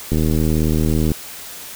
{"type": "click train", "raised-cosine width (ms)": 3, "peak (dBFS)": -6, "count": 79, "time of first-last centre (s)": [0.12, 1.117], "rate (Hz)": 78.2, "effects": ["white hiss -34 dBFS RMS until 1.75 s"]}